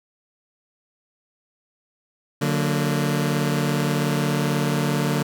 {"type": "chord", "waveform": "sawtooth", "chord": "D augmented", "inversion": "none", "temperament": "just", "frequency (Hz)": [146.83, 183.54, 229.4], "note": ["D3", "F#3", "A#3"], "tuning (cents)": [0, -14, -28], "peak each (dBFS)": [-18, -23, -22], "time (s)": [2.41, 5.23], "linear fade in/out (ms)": 10, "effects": []}